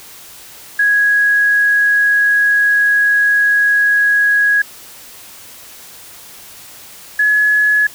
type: tone pair in turn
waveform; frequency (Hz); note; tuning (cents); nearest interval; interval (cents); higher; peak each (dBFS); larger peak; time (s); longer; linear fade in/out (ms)
sine; 1661.2 / 1695.1; G#6 / G#6; 0 / +35; unison; 35; second; -9; neither; 0.79-4.62 / 7.19-7.87; first; 5
effects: white hiss -37 dBFS RMS until 7.94 s